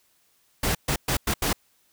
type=noise bursts at uneven times; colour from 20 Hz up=pink; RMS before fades=-24 dBFS; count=5; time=0.63-0.75 / 0.88-0.96 / 1.08-1.17 / 1.27-1.34 / 1.42-1.53 s; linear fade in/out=5 ms; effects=white hiss -65 dBFS RMS until 1.92 s